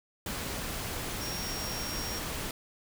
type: tone in noise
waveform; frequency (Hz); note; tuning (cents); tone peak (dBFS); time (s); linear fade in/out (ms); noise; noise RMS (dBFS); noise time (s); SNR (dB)
sine; 5580; F8; -2; -38; 1.21-2.19; 2; pink; -36; 0.26-2.51; -5
effects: none